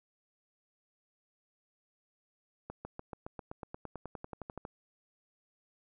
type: accelerating click train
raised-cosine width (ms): 1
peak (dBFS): -27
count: 19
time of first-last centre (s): 2.7-4.651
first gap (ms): 150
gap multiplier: 0.96
effects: none